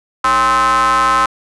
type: ring-modulated tone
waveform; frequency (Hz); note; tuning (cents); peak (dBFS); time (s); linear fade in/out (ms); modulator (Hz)
square; 123.47; B2; 0; -8; 0.24-1.26; 5; 1170
effects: resampled to 24000 Hz